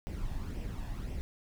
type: noise with flanger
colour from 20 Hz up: brown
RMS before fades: -37 dBFS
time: 0.07-1.21 s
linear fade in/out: 0 ms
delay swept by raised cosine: 0.36 to 1.16 ms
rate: 1.9 Hz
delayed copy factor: +0.55
effects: none